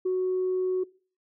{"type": "tone", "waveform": "sine", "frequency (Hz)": 370, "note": "F#4", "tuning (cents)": 0, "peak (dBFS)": -22, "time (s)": [0.05, 0.84], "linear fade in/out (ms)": 10, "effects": ["noise-tail reverb RT60 0.4 s tail -22 dB re dry", "tanh soft clip ceiling -20 dBFS"]}